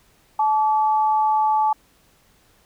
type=tone pair together; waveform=sine; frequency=864 / 1152.1 Hz; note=A5 / D6; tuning=-32 / -34 cents; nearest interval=perfect fourth; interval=498 cents; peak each=-16 / -26 dBFS; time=0.39-1.73 s; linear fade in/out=5 ms; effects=pink hiss -58 dBFS RMS until 2.65 s